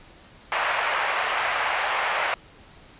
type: band-pass noise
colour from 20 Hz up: pink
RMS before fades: -25 dBFS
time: 0.52-2.34 s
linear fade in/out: 0 ms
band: 670 to 2700 Hz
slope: 24 dB/octave
effects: pink hiss -50 dBFS RMS until 2.99 s + resampled to 8000 Hz